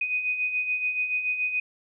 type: beating tone pair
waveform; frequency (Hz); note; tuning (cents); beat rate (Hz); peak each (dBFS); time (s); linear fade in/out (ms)
sine; 2489 / 2496; D#7 / D#7; 0 / +5; 7; -33 / -25; 0.01-1.6; 5
effects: none